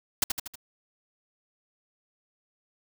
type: noise with echo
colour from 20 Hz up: white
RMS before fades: -22 dBFS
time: 0.22-0.24 s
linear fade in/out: 5 ms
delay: 79 ms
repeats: 4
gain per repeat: -5 dB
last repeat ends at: 0.556 s
effects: none